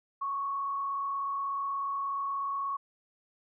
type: tone with frequency modulation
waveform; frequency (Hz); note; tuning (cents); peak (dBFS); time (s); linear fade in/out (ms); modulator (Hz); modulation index
sine; 1108.7; C#6; 0; -30; 0.21-2.77; 10; 36.6; 0.52
effects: none